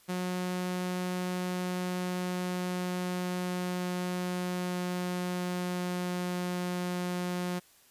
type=tone with pitch glide; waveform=sawtooth; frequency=181.3 to 178.91 Hz; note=F#3 to F3; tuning=-35 to +42 cents; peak=-27 dBFS; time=0.08-7.6 s; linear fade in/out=20 ms; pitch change=-23 cents; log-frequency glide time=1.3-6.94 s; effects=white hiss -61 dBFS RMS until 7.9 s + resampled to 32000 Hz